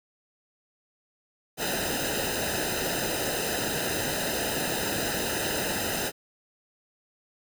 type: noise with comb filter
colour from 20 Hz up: pink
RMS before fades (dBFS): -29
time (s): 1.57-6.12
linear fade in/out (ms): 50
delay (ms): 0.89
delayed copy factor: -0.85
effects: none